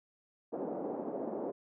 pink band-pass noise, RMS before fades -38 dBFS, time 0.52-1.52 s, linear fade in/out 20 ms, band 250 to 710 Hz, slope 24 dB/octave, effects none

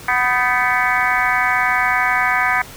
harmonic tone with a mistuned harmonic, 248.2 Hz, B3, 9 cents sharp, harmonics 3 / 4 / 5 / 6 / 7 / 8 / 9, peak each -22 / -22 / -22 / -22 / -22 / -22 / -22 dBFS, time 0.08-2.62 s, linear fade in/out 5 ms, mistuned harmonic 6, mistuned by +58 cents, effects pink hiss -37 dBFS RMS until 2.76 s

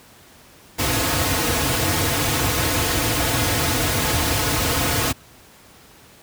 pink noise with comb filter, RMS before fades -20 dBFS, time 0.78-5.13 s, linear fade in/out 20 ms, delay 5.1 ms, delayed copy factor -0.75, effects pink hiss -48 dBFS RMS until 6.22 s + high-pass 60 Hz 12 dB/octave

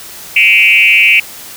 sine tone with frequency modulation, 2489 Hz, D#7, in tune, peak -4 dBFS, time 0.36-1.2 s, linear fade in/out 5 ms, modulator 194 Hz, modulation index 1.5, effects white hiss -30 dBFS RMS until 1.56 s

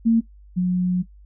sine tone pair in turn, 227.9 / 180.88 Hz, A#3 / F#3, -39 / -39 cents, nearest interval major third, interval 400 cents, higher first, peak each -13 / -17 dBFS, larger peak first, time 0.05-0.21 / 0.56-1.03 s, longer second, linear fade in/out 20 ms, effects noise-tail reverb RT60 0.1 s tail -17 dB re dry + added 50 Hz sine -44 dBFS peak until 1.25 s

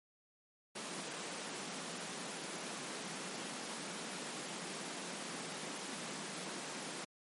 pink high-pass noise, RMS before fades -44 dBFS, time 0.75-7.05 s, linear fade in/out 10 ms, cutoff 160 Hz, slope 48 dB/octave, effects MP3 48 kbps

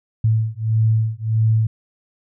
sine beating tone pair, 110 / 111.6 Hz, A2 / A2, 0 / +25 cents, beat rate 1.6 Hz, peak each -18 dBFS, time 0.24-1.67 s, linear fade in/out 5 ms, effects none

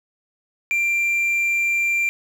triangle tone, 2369 Hz, D7, 14 cents sharp, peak -16 dBFS, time 0.71-2.09 s, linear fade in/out 0 ms, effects 8-bit

